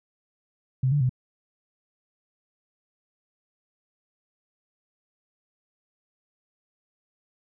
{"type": "tone with pitch steps", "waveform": "sine", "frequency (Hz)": [130.2, 145.5, 127.1], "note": ["C3", "D3", "C3"], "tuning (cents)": [-8, -16, -50], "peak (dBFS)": -19, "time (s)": [0.83, 1.094], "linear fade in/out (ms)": 5, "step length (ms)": 88, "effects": []}